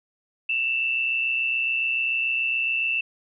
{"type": "tone pair together", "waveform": "sine", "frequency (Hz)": [2662, 2789], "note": ["E7", "F7"], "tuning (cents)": [16, -3], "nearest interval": "minor second", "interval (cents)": 81, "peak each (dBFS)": [-22, -31], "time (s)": [0.49, 3.01], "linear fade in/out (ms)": 5, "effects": []}